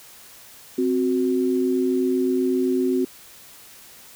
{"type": "tone pair together", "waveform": "sine", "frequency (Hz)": [260.4, 368.3], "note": ["C4", "F#4"], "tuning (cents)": [-8, -8], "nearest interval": "tritone", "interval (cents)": 600, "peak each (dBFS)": -21, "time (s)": [0.78, 3.05], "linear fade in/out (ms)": 5, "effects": ["white hiss -46 dBFS RMS until 4.15 s"]}